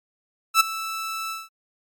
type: tone with ADSR envelope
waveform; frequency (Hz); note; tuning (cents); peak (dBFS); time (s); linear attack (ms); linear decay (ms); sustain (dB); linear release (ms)
sawtooth; 1318.5; E6; 0; -7; 0.54-1.49; 63; 12; -17; 190
effects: MP3 96 kbps